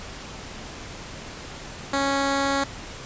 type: tone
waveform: 10% pulse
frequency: 276.3 Hz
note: C#4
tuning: 6 cents flat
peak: -13 dBFS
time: 1.93-2.64 s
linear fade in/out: 5 ms
effects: pink hiss -38 dBFS RMS until 3.05 s + resampled to 16000 Hz